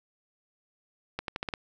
accelerating click train, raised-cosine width 0.3 ms, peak -16 dBFS, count 6, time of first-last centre 1.19-1.538 s, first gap 92 ms, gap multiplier 0.86, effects none

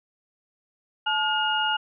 sine tone cluster, 864 / 1427 / 2857 Hz, A5 / F6 / F7, -32 / +37 / +39 cents, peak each -26 dBFS, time 1.06-1.77 s, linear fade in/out 10 ms, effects none

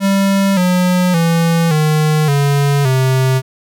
square tone with pitch steps, 196 / 180.77 / 166.73 / 153.78 / 141.83 / 130.81 Hz, G3 / F#3 / E3 / D#3 / C#3 / C3, 0 / -40 / +20 / -20 / +40 / 0 cents, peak -11 dBFS, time 0-3.42 s, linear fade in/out 50 ms, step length 570 ms, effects none

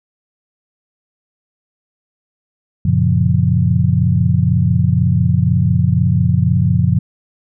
sine chord, Gb major seventh, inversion none, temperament equal, 92.5 / 116.54 / 138.59 / 174.61 Hz, Gb2 / Bb2 / Db3 / F3, 0 / 0 / 0 / 0 cents, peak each -16 dBFS, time 2.85-6.99 s, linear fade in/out 5 ms, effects none

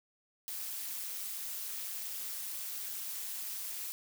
blue noise with amplitude modulation, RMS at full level -37 dBFS, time 0.48-3.92 s, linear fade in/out 0 ms, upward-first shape sine, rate 203 Hz, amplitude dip 70%, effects none

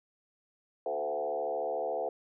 sine tone with frequency modulation, 592 Hz, D5, 14 cents sharp, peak -30 dBFS, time 0.86-2.09 s, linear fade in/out 2 ms, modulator 73.8 Hz, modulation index 2.4, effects none

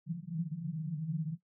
white band-pass noise, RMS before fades -37 dBFS, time 0.06-1.38 s, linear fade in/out 50 ms, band 150 to 170 Hz, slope 96 dB/octave, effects noise-tail reverb RT60 0.1 s tail -17 dB re dry

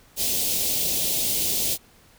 white band-stop noise, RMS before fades -24 dBFS, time 0.16-1.78 s, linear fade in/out 50 ms, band 650 to 2800 Hz, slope 24 dB/octave, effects pink hiss -55 dBFS RMS until 2.18 s

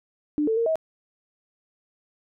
sine tone with pitch steps, 298.2 / 444.6 / 461.7 / 640 Hz, D4 / A4 / A#4 / D#5, +27 / +18 / -17 / +49 cents, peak -20 dBFS, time 0.38-0.756 s, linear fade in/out 0 ms, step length 94 ms, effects none

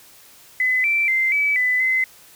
sine tone with pitch steps, 2020 / 2339 / 2081 / 2294 / 2001 / 2048 Hz, B6 / D7 / C7 / D7 / B6 / C7, +39 / -8 / -10 / -41 / +22 / -38 cents, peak -16 dBFS, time 0.6-2.04 s, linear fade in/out 2 ms, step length 240 ms, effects white hiss -48 dBFS RMS until 2.35 s

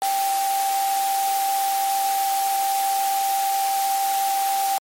sine tone in noise, 784 Hz, G5, in tune, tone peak -19 dBFS, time 0.02-4.78 s, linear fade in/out 0 ms, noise white, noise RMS -29 dBFS, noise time 0.02-4.78 s, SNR +7 dB, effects high-pass 400 Hz 12 dB/octave + MP3 64 kbps

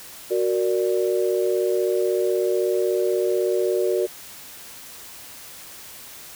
sine chord, Gb augmented, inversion none, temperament equal, 370 / 466.2 / 587.3 Hz, Gb4 / Bb4 / D5, 0 / 0 / 0 cents, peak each -21 / -24 / -26 dBFS, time 0.3-4.07 s, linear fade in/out 20 ms, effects white hiss -41 dBFS RMS until 6.35 s

